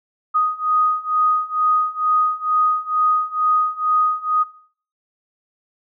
sine beating tone pair, 1244.5 / 1246.7 Hz, D#6 / D#6, 0 / +3 cents, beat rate 2.2 Hz, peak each -20 / -18 dBFS, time 0.34-4.44 s, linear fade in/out 20 ms, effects noise-tail reverb RT60 0.5 s tail -19 dB re dry

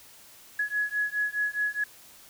sine beating tone pair, 1682 / 1686.8 Hz, G#6 / G#6, +22 / +26 cents, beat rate 4.8 Hz, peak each -29 dBFS, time 0.59-1.84 s, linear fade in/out 5 ms, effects white hiss -52 dBFS RMS until 2.29 s

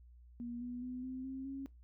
sine tone with pitch steps, 238.7 / 245 / 251.4 / 258.1 / 264.9 / 271.8 Hz, A#3 / B3 / B3 / C4 / C4 / C#4, +41 / -14 / +31 / -23 / +22 / -34 cents, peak -40 dBFS, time 0.4-1.66 s, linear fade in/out 0 ms, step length 210 ms, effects noise-tail reverb RT60 0.2 s tail -20 dB re dry + added 60 Hz sine -56 dBFS peak until 1.83 s

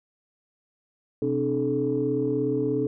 sine tone cluster, 129 / 263 / 299.8 / 431 Hz, C3 / C4 / D4 / A4, -24 / +9 / +36 / -36 cents, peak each -31 / -29 / -27 / -25 dBFS, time 1.22-2.87 s, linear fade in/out 2 ms, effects tanh soft clip ceiling -13 dBFS

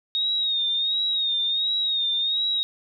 sine tone with vibrato, 3729 Hz, A#7, in tune, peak -21 dBFS, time 0.15-2.63 s, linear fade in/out 0 ms, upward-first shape sine, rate 1.4 Hz, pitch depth 65 cents each way, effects none

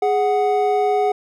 triangle tone pair together, 415.3 / 740 Hz, G#4 / F#5, 0 / 0 cents, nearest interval minor seventh, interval 1000 cents, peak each -16 dBFS, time 0.02-1.12 s, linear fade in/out 5 ms, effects none

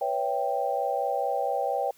sine chord, C# half-diminished seventh, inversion third, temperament equal with one note detuned, 493.9 / 558.2 / 659.3 / 784 Hz, B4 / C#5 / E5 / G5, 0 / +12 / 0 / 0 cents, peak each -32 / -30 / -33 / -28 dBFS, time 0.01-1.91 s, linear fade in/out 5 ms, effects white hiss -59 dBFS RMS until 1.97 s

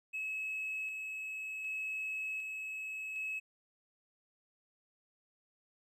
triangle tone with tremolo, 2578 Hz, E7, 39 cents flat, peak -33 dBFS, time 0.13-3.4 s, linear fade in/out 20 ms, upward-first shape square, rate 0.66 Hz, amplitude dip 35%, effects tanh soft clip ceiling -32 dBFS

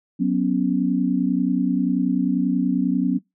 sine chord, F# suspended fourth, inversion none, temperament equal, 185 / 246.9 / 277.2 Hz, F#3 / B3 / C#4, 0 / 0 / 0 cents, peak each -22 dBFS, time 0.19-3.19 s, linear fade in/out 20 ms, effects noise-tail reverb RT60 0.2 s tail -24 dB re dry

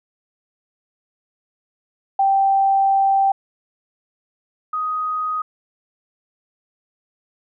sine tone pair in turn, 782 / 1250.5 Hz, G5 / D#6, -4 / +8 cents, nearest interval minor sixth, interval 812 cents, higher second, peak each -13 / -20 dBFS, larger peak first, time 2.19-3.32 / 4.73-5.42 s, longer first, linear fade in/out 5 ms, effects none

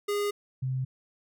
square / sine tone pair in turn, 410 / 130.27 Hz, G#4 / C3, -22 / -7 cents, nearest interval octave + minor sixth, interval 1985 cents, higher first, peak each -27 / -27 dBFS, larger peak neither, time 0.08-0.31 / 0.62-0.85 s, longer neither, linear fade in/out 10 ms, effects none

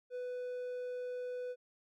triangle tone, 496.9 Hz, B4, 11 cents sharp, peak -36 dBFS, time 0.1-1.56 s, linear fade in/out 50 ms, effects none

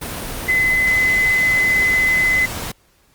sine tone in noise, 2029 Hz, B6, 46 cents sharp, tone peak -13 dBFS, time 0.48-2.46 s, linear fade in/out 10 ms, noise pink, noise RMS -27 dBFS, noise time 0.01-2.72 s, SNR +11 dB, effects pink hiss -57 dBFS RMS until 3.14 s + Opus 32 kbps

